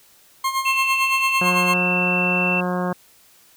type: tone with tremolo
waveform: 40% pulse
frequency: 1066 Hz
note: C6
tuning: 32 cents sharp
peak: -17 dBFS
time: 0.44-1.74 s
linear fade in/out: 5 ms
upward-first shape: sine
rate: 8.9 Hz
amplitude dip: 70%
type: tone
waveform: sine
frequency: 2682 Hz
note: E7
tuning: 29 cents sharp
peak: -19 dBFS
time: 0.65-2.61 s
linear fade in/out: 10 ms
type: harmonic tone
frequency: 179.9 Hz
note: F#3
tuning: 48 cents flat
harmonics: 1 / 2 / 3 / 4 / 5 / 6 / 7 / 8 / 9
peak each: -23 / -29 / -28 / -30 / -33 / -31 / -36 / -38 / -36 dBFS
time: 1.41-2.93 s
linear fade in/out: 5 ms
effects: white hiss -53 dBFS RMS until 3.56 s